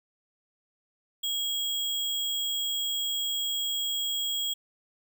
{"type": "tone with sample-and-hold", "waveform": "sine", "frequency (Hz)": 3300, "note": "G#7", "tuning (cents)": -12, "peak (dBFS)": -27, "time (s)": [1.23, 4.54], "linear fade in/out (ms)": 10, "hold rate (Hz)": 11025, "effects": []}